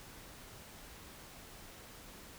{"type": "silence", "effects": ["pink hiss -53 dBFS RMS until 2.38 s"]}